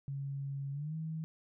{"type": "tone with pitch glide", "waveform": "sine", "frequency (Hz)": [138.7, 159.32], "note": ["C#3", "D#3"], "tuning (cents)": [1, 41], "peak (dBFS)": -36, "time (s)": [0.08, 1.24], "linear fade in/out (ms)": 0, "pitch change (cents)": 240, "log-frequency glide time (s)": [0.72, 0.95], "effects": []}